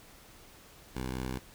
10% pulse tone, 64 Hz, C2, 38 cents flat, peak -26 dBFS, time 0.95-1.39 s, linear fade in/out 10 ms, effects pink hiss -55 dBFS RMS until 1.54 s

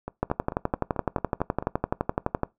two click trains, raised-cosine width 1 ms, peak -18 / -9 dBFS, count 8 / 27, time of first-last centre 0.08-1.625 / 0.23-2.433 s, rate 4.53 / 11.8 Hz, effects noise-tail reverb RT60 0.2 s tail -22 dB re dry

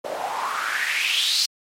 white noise with band-pass filter sweep, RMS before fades -24 dBFS, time 0.04-1.46 s, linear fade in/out 10 ms, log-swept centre 550 to 4800 Hz, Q 4.8, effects MP3 64 kbps

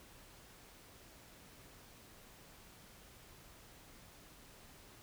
silence, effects pink hiss -59 dBFS RMS until 5.02 s

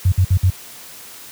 sine tone bursts, 92.5 Hz, F#2, in tune, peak -9 dBFS, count 4, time 0.05-0.5 s, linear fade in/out 5 ms, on 69 ms, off 58 ms, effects white hiss -38 dBFS RMS until 1.31 s + high-pass 60 Hz 12 dB/octave

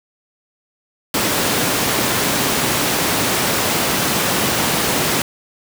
pink high-pass noise, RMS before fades -18 dBFS, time 1.14-5.22 s, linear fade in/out 2 ms, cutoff 150 Hz, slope 12 dB/octave, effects none

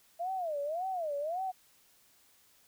sine tone with vibrato, 659.3 Hz, E5, in tune, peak -32 dBFS, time 0.19-1.52 s, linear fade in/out 20 ms, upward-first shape sine, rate 1.8 Hz, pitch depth 260 cents each way, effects white hiss -65 dBFS RMS until 2.67 s

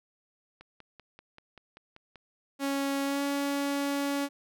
click train, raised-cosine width 0.3 ms, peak -33 dBFS, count 9, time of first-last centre 0.61-2.157 s, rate 5.17 Hz
sawtooth tone with pitch glide, 277 to 281.8 Hz, C#4 to C#4, -1 to +29 cents, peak -24 dBFS, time 2.59-4.29 s, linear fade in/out 50 ms, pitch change +30 cents, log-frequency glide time 3.04-3.22 s
effects none

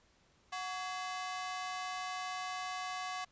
sawtooth ring-modulated tone, 932.3 Hz, A#5, in tune, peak -31 dBFS, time 0.52-3.25 s, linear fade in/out 10 ms, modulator 197 Hz, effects pink hiss -69 dBFS RMS until 3.31 s + resampled to 16000 Hz

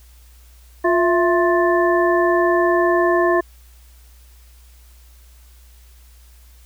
harmonic tone with a mistuned harmonic, 351.9 Hz, F4, 13 cents sharp, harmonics 1 / 2 / 3 / 5, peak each -16 / -19 / -21 / -23 dBFS, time 0.84-3.41 s, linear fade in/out 10 ms, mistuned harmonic 2, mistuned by -95 cents, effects added 60 Hz sine -44 dBFS peak until 6.65 s + white hiss -54 dBFS RMS until 6.65 s

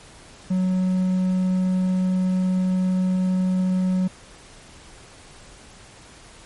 triangle tone with hard clipping, 185 Hz, F#3, in tune, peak -19 dBFS, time 0.5-4.08 s, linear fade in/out 10 ms, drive 6 dB, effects pink hiss -46 dBFS RMS until 6.45 s + MP3 48 kbps

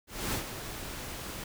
pink noise with ADSR envelope, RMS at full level -31 dBFS, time 0.07-1.44 s, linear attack 260 ms, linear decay 100 ms, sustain -9 dB, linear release 4 ms, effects none

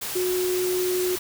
sine tone in noise, 364.8 Hz, F#4, 24 cents flat, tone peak -22 dBFS, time 0.15-1.16 s, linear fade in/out 10 ms, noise white, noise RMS -31 dBFS, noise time 0.01-1.19 s, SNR +6 dB, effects none

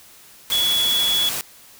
sine tone in noise, 3379 Hz, G#7, 29 cents sharp, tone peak -17 dBFS, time 0.52-1.29 s, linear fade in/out 0 ms, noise white, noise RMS -26 dBFS, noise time 0.5-1.41 s, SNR +6 dB, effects white hiss -47 dBFS RMS until 1.79 s

